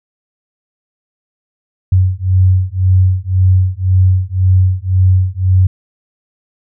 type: beating tone pair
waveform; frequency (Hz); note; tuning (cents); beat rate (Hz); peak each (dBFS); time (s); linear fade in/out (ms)
sine; 92.1 / 94; F#2 / F#2; -7 / +28; 1.9; -11; 1.92-5.67; 5
effects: none